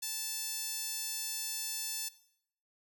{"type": "tone with high-pass filter", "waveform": "sawtooth", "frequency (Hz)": 880, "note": "A5", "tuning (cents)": 0, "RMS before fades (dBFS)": -38, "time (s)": [0.02, 2.09], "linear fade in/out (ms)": 10, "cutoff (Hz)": 5600, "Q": 0.89, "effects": ["noise-tail reverb RT60 0.7 s tail -19 dB re dry"]}